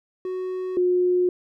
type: tone pair in turn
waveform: triangle / sine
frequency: 370 / 360.1 Hz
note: F#4 / F#4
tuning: 0 / -47 cents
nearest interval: unison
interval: 47 cents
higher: first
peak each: -24 / -17 dBFS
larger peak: second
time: 0.25-0.77 / 0.77-1.29 s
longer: neither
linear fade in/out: 2 ms
effects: none